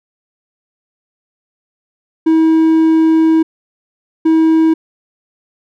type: tone bursts at uneven times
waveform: triangle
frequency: 321.3 Hz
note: E4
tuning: 44 cents flat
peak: -5 dBFS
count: 2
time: 2.26-3.43 / 4.25-4.74 s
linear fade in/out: 10 ms
effects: none